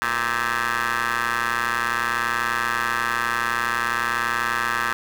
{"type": "ring-modulated tone", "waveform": "15% pulse", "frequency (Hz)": 120.5, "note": "B2", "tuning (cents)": -42, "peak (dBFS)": -12, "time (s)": [0.02, 4.93], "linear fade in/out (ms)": 0, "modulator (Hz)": 1430, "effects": ["8-bit"]}